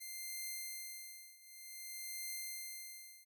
5% pulse tone with tremolo, 2093 Hz, C7, in tune, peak -31 dBFS, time 0-3.25 s, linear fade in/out 20 ms, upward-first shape triangle, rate 0.54 Hz, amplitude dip 90%, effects none

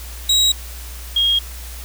35% pulse / sine tone pair in turn, 3834 / 3259 Hz, A#7 / G#7, +48 / -33 cents, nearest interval minor third, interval 281 cents, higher first, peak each -10 / -13 dBFS, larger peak first, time 0.29-0.52 / 1.16-1.39 s, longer neither, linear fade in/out 5 ms, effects added 60 Hz sine -31 dBFS peak until 1.84 s + white hiss -37 dBFS RMS until 1.84 s

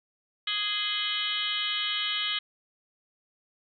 harmonic tone with a mistuned harmonic, 415.3 Hz, G#4, in tune, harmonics 3 / 4 / 5 / 6 / 7 / 8 / 9 / 10, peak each -39 / -39 / -36 / -40 / -32 / -32 / -35 / -42 dBFS, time 0.47-2.39 s, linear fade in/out 5 ms, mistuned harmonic 7, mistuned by +70 cents, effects none

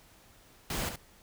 pink noise with echo, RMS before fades -34 dBFS, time 0.7-0.89 s, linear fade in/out 2 ms, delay 69 ms, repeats 1, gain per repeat -7 dB, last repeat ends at 0.959 s, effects pink hiss -59 dBFS RMS until 1.22 s

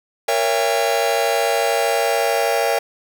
45% pulse chord, A# diminished seventh, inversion none, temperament just, 466.2 / 559.4 / 671.3 / 805.5 Hz, A#4 / C#5 / E5 / G5, 0 / +16 / +31 / +47 cents, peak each -22 dBFS, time 0.28-2.79 s, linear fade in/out 5 ms, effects none

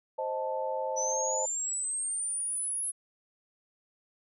sine chord, A diminished, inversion first, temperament equal, 523.3 / 622.3 / 880 Hz, C5 / Eb5 / A5, 0 / 0 / 0 cents, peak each -33 / -36 / -34 dBFS, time 0.18-1.46 s, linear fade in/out 10 ms
sine linear sweep, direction up, 5920 to 10750 Hz, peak -30 dBFS, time 0.96-2.92 s, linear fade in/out 20 ms
effects none

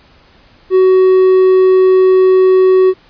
triangle tone, 374.3 Hz, F#4, 20 cents sharp, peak -3 dBFS, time 0.7-2.94 s, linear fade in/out 50 ms, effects pink hiss -46 dBFS RMS until 3.09 s + resampled to 11025 Hz

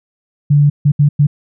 sine tone bursts at uneven times, 145.3 Hz, D3, 18 cents flat, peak -6 dBFS, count 4, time 0.5-0.7 / 0.85-0.92 / 0.99-1.09 / 1.19-1.27 s, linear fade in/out 10 ms, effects none

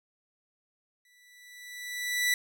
sawtooth tone with exponential growth, 1970 Hz, B6, 5 cents flat, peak -19 dBFS, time 1.05-2.34 s, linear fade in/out 2 ms, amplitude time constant 280 ms, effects none

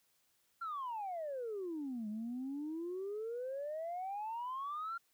sine exponential two-way sweep, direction down then up, 1396.9 to 207.6 to 1396.9 Hz, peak -37 dBFS, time 0.61-4.98 s, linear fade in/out 10 ms, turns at 2.08 s, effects tanh soft clip ceiling -35 dBFS + white hiss -75 dBFS RMS until 5.13 s

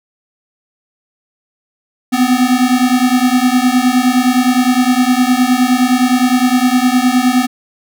square beating tone pair, 246.9 / 256.6 Hz, B3 / C4, 0 / -34 cents, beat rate 9.7 Hz, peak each -13 dBFS, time 2.12-7.47 s, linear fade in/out 20 ms, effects none

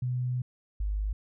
sine tone pair in turn, 125.2 / 50.99 Hz, B2 / G#1, +24 / -31 cents, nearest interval octave + major third, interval 1555 cents, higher first, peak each -27 dBFS, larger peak neither, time 0.02-0.42 / 0.8-1.13 s, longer first, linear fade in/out 5 ms, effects none

